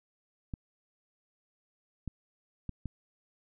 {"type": "clicks", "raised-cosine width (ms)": 5, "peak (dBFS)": -24, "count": 4, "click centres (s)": [0.538, 2.077, 2.693, 2.857], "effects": []}